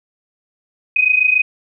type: tone pair together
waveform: sine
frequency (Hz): 2489 / 2516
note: D#7 / D#7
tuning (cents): 0 / +19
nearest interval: unison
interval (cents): 19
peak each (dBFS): -15 / -13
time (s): 0.96-1.42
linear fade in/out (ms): 5
effects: none